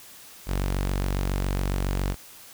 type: tone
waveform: sawtooth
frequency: 47.24 Hz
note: F#1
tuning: 37 cents sharp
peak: -20 dBFS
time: 0.46-2.16 s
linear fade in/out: 50 ms
effects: white hiss -47 dBFS RMS until 2.53 s